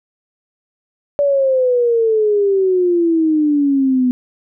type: exponential sweep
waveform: sine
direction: down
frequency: 578 to 247.9 Hz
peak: -11 dBFS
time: 1.19-4.11 s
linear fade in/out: 0 ms
effects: none